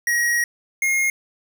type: tone pair in turn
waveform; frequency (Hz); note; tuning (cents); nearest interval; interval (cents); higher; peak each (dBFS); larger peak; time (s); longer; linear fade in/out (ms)
square; 1896 / 2143; A#6 / C7; +29 / +41; major second; 212; second; -18; neither; 0.07-0.44 / 0.82-1.1; first; 2
effects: none